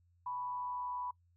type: tone with frequency modulation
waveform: sine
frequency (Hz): 987.8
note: B5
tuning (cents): 0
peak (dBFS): -37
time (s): 0.26-1.11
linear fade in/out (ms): 5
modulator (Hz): 134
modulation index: 0.33
effects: noise-tail reverb RT60 0.1 s tail -23 dB re dry + added 87 Hz sine -67 dBFS peak until 1.36 s